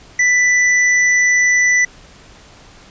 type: tone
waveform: square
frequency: 1982 Hz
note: B6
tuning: 6 cents sharp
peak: -11 dBFS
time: 0.19-1.85 s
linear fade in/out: 5 ms
effects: pink hiss -43 dBFS RMS until 2.9 s + resampled to 16000 Hz